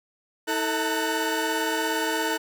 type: tone cluster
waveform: 30% pulse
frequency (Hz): 321.9 / 444.9 / 907 / 1488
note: E4 / A4 / A#5 / F#6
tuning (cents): -41 / +19 / -48 / +9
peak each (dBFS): -27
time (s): 0.47-2.38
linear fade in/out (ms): 20
effects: none